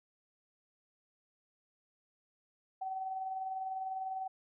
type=tone with tremolo; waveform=sine; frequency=761 Hz; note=F#5; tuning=48 cents sharp; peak=-34 dBFS; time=2.81-4.28 s; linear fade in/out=10 ms; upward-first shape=sine; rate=20 Hz; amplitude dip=40%; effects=none